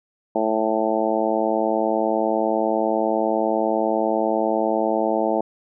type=harmonic tone; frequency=110 Hz; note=A2; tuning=in tune; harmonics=2 / 3 / 4 / 5 / 6 / 7 / 8; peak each=-28 / -25 / -27 / -25 / -24 / -27 / -28 dBFS; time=0.35-5.41 s; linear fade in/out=5 ms; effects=none